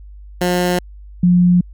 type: tone pair in turn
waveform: 15% pulse / sine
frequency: 178.5 / 177.64 Hz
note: F3 / F3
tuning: +38 / +30 cents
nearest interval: unison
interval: 8 cents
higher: first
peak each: -8 dBFS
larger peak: neither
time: 0.41-0.79 / 1.23-1.61 s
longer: neither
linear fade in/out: 5 ms
effects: added 50 Hz sine -34 dBFS peak until 1.73 s